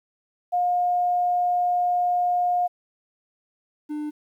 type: tone pair in turn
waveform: sine / triangle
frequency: 713 / 299.8 Hz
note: F5 / D4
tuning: +36 / +36 cents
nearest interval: octave + minor third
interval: 1500 cents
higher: first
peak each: -19 / -25 dBFS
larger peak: first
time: 0.52-2.68 / 3.89-4.11 s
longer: first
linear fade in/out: 20 ms
effects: 10-bit